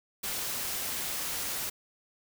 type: noise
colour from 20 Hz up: white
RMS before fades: -34 dBFS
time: 0.23-1.7 s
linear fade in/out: 10 ms
effects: none